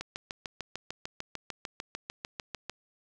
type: click train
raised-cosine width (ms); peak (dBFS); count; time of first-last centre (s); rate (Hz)
0.2; -19; 19; 0.01-2.697; 6.7
effects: none